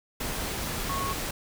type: tone in noise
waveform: sine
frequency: 1100 Hz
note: C#6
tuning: 14 cents flat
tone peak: -30 dBFS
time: 0.89-1.13 s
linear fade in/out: 5 ms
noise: pink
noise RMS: -32 dBFS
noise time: 0.2-1.31 s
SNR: -1 dB
effects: none